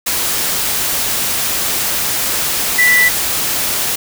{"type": "tone in noise", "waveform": "sine", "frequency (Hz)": 1975.5, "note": "B6", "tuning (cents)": 0, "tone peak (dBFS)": -8, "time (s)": [2.78, 3.09], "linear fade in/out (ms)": 10, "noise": "white", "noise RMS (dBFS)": -17, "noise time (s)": [0.06, 3.96], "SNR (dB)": 6, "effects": []}